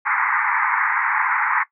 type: band-pass noise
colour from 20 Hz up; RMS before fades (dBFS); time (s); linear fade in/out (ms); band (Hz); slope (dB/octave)
pink; -20; 0.05-1.64; 20; 850 to 2200; 96
effects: noise-tail reverb RT60 0.1 s tail -18 dB re dry